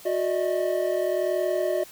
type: tone cluster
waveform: triangle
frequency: 364.2 / 596 / 637 Hz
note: F#4 / D5 / D#5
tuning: -27 / +25 / +41 cents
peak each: -25 dBFS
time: 0.05-1.84 s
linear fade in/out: 10 ms
effects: white hiss -47 dBFS RMS until 1.91 s